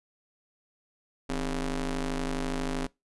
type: ring-modulated tone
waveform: sawtooth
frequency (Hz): 143.2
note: D3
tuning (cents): -43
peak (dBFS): -22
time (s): 1.29-2.87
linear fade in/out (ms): 10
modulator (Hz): 117
effects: noise-tail reverb RT60 0.2 s tail -22 dB re dry + resampled to 24000 Hz